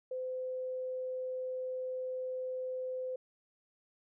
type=tone; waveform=sine; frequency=512 Hz; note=C5; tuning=38 cents flat; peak=-35 dBFS; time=0.11-3.16 s; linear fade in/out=5 ms; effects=none